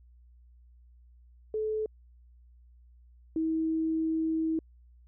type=tone pair in turn; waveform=sine; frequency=432.9 / 320.9 Hz; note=A4 / E4; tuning=-28 / -46 cents; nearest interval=perfect fourth; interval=518 cents; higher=first; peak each=-28 / -26 dBFS; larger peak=second; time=1.54-1.86 / 3.36-4.59 s; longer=second; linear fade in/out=2 ms; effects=added 60 Hz sine -54 dBFS peak until 5.07 s